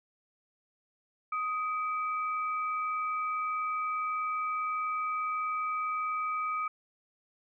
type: tone pair together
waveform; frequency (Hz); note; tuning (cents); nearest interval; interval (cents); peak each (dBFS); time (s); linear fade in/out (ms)
sine; 1250.8 / 2314; D#6 / D7; +9 / -26; major seventh; 1065; -30 / -39; 1.32-6.68; 5
effects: none